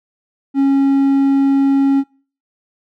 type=tone; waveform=triangle; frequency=274.5 Hz; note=C#4; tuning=17 cents flat; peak=-8 dBFS; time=0.54-2.04 s; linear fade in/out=50 ms; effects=noise-tail reverb RT60 0.4 s tail -23 dB re dry